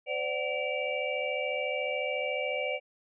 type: tone cluster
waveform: sine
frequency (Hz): 512 / 586 / 746 / 2315 / 2804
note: C5 / D5 / F#5 / D7 / F7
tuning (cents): -38 / -4 / +14 / -25 / +6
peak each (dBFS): -34 / -34 / -40 / -34 / -40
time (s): 0.06-2.8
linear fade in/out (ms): 50
effects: none